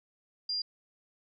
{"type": "tone", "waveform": "sine", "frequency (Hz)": 4800, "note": "D8", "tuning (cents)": 37, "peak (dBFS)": -30, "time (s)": [0.49, 0.62], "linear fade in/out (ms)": 5, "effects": []}